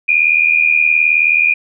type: tone pair together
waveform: sine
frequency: 2396 / 2475 Hz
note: D7 / D#7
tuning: +34 / -10 cents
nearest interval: minor second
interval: 56 cents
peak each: -12 dBFS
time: 0.08-1.54 s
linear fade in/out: 10 ms
effects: none